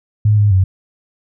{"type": "tone with pitch steps", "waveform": "sine", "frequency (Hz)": [105.8, 103.5, 94.2], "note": ["G#2", "G#2", "F#2"], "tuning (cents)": [33, -5, 32], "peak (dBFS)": -8, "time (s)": [0.25, 0.64], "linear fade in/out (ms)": 5, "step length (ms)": 130, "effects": []}